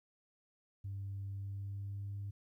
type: tone with pitch glide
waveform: sine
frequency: 98.6 to 100.38 Hz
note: G2 to G2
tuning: +11 to +42 cents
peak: -38 dBFS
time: 0.84-2.31 s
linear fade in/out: 10 ms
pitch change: +31 cents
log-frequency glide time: 1.34-2.15 s
effects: tanh soft clip ceiling -36 dBFS + 13-bit